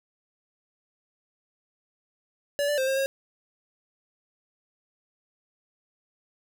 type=tone with pitch steps; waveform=square; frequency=573 / 586 / 525 / 535 / 542 Hz; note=D5 / D5 / C5 / C5 / C#5; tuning=-43 / -4 / +6 / +38 / -39 cents; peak=-24 dBFS; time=2.59-3.06 s; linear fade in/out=0 ms; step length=94 ms; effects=none